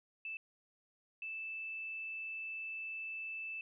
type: tone bursts at uneven times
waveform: sine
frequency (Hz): 2637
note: E7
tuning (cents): 0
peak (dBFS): -40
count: 2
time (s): 0.25-0.37 / 1.22-3.61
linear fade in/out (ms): 2
effects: none